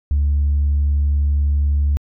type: tone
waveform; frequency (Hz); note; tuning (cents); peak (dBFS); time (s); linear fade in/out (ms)
sine; 72; D2; -34; -12; 0.11-1.97; 0
effects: tanh soft clip ceiling -11 dBFS